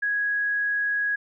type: tone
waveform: sine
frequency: 1661.2 Hz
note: G#6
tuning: in tune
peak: -22 dBFS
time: 0.02-1.16 s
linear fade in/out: 10 ms
effects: none